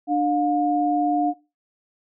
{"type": "tone pair together", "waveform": "sine", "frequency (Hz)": [296.9, 712.9], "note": ["D4", "F5"], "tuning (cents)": [19, 35], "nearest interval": "octave + minor third", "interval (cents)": 1516, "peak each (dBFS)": -21, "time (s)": [0.07, 1.34], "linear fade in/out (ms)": 50, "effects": ["noise-tail reverb RT60 0.3 s tail -23 dB re dry"]}